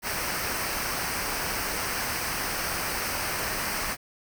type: noise with comb filter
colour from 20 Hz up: pink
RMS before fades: -30 dBFS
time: 0.02-3.97 s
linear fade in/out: 50 ms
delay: 0.28 ms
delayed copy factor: -0.6
effects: none